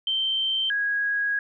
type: tone pair in turn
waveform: sine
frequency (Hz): 3121 / 1651.4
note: G7 / G#6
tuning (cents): -8 / -10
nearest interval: major seventh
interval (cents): 1102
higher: first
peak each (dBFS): -22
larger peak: neither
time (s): 0.07-0.7 / 0.7-1.39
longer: second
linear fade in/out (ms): 2
effects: none